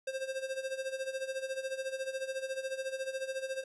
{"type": "tone with tremolo", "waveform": "square", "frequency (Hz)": 530, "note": "C5", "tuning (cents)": 22, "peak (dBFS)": -33, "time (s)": [0.07, 3.64], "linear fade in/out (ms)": 5, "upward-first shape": "sine", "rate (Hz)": 14, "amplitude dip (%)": 75, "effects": ["resampled to 24000 Hz", "11-bit"]}